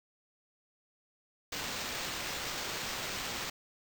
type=noise with sample-and-hold; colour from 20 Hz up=violet; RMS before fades=-38 dBFS; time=1.52-3.5 s; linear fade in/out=5 ms; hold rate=11025 Hz; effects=none